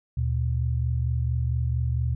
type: tone pair together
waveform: sine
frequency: 75.6 / 120 Hz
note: D#2 / B2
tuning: -49 / -49 cents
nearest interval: minor sixth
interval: 800 cents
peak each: -25 dBFS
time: 0.17-2.15 s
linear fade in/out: 5 ms
effects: none